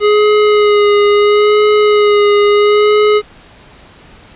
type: tone with vibrato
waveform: square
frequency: 416.5 Hz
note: G#4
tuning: 5 cents sharp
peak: -7 dBFS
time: 0-3.22 s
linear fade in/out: 50 ms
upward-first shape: sine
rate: 0.74 Hz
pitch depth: 21 cents each way
effects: pink hiss -40 dBFS RMS until 4.35 s + resampled to 8000 Hz